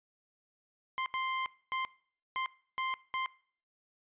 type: tone bursts at uneven times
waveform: 25% pulse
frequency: 1046.5 Hz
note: C6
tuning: in tune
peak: -28 dBFS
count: 6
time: 0.98-1.06 / 1.14-1.46 / 1.72-1.85 / 2.36-2.46 / 2.78-2.94 / 3.14-3.26 s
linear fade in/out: 0 ms
effects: noise-tail reverb RT60 0.5 s tail -21 dB re dry + resampled to 8000 Hz